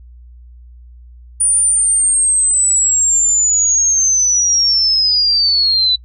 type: linear sweep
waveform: sine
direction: down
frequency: 9460 to 3951 Hz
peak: -10 dBFS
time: 1.4-5.96 s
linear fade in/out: 10 ms
effects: noise-tail reverb RT60 0.1 s tail -26 dB re dry + added 60 Hz sine -36 dBFS peak until 6.04 s